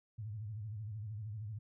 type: tone with vibrato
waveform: sine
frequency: 106.7 Hz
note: G#2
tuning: 47 cents sharp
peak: -40 dBFS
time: 0.18-1.59 s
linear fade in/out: 10 ms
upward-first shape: sine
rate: 13 Hz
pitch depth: 120 cents each way
effects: none